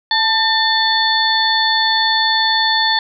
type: harmonic tone with a mistuned harmonic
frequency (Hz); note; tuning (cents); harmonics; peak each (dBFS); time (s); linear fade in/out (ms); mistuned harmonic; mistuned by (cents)
880; A5; 0; 1 / 2 / 4 / 5; -18 / -18 / -18 / -18; 0.11-2.99; 2; 2; +38
effects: none